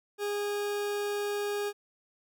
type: tone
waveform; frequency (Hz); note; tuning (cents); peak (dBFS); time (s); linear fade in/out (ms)
40% pulse; 410.5; G#4; -20; -29; 0.18-1.73; 50
effects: none